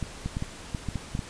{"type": "clicks", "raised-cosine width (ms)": 5, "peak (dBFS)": -17, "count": 9, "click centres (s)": [0.027, 0.26, 0.369, 0.424, 0.748, 0.887, 0.957, 1.151, 1.192], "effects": ["pink hiss -43 dBFS RMS until 1.29 s", "resampled to 22050 Hz"]}